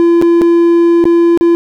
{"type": "tone with dropouts", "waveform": "triangle", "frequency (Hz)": 340.1, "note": "F4", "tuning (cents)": -46, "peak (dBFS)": -3, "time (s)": [0, 1.55], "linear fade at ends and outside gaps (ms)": 0, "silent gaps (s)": [[0.215, 0.223], [0.413, 0.418], [1.041, 1.054], [1.375, 1.41]], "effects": []}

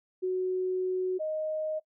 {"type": "tone pair in turn", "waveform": "sine", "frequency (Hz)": [370, 622.3], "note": ["F#4", "D#5"], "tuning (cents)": [0, 0], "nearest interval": "major sixth", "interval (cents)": 900, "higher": "second", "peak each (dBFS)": [-26, -29], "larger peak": "first", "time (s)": [[0.22, 1.19], [1.19, 1.8]], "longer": "first", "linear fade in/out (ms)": 20, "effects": ["noise-tail reverb RT60 0.1 s tail -19 dB re dry"]}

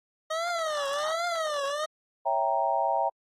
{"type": "tone with vibrato", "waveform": "25% pulse", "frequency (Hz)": 622.3, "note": "D#5", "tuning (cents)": 0, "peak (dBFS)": -24, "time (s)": [0.3, 1.86], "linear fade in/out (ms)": 10, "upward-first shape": "triangle", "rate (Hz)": 1.3, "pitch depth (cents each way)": 220}
{"type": "chord", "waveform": "sine", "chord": "C# diminished seventh", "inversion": "none", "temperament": "equal", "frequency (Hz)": [554.4, 659.3, 784, 932.3], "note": ["C#5", "E5", "G5", "Bb5"], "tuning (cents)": [0, 0, 0, 0], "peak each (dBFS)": [-32, -29, -28, -28], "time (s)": [2.25, 3.1], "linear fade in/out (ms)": 20}
{"effects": ["low-pass 7000 Hz 12 dB/octave", "AAC 48 kbps"]}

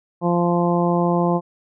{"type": "harmonic tone", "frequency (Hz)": 173.6, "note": "F3", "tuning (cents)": -10, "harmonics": [1, 2, 3, 4, 5, 6], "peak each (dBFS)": [-19, -22, -24, -25, -26, -27], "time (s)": [0.21, 1.41], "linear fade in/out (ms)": 50, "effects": []}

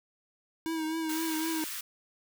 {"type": "tone with vibrato", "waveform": "square", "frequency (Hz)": 320, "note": "D#4", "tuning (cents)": 49, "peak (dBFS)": -31, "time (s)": [0.66, 1.64], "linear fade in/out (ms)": 0, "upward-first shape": "triangle", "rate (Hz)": 3.9, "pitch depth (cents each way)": 47}
{"type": "high-pass noise", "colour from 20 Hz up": "white", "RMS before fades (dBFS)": -38, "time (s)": [1.09, 1.81], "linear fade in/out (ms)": 5, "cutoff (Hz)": 1100, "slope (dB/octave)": 48}
{"effects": []}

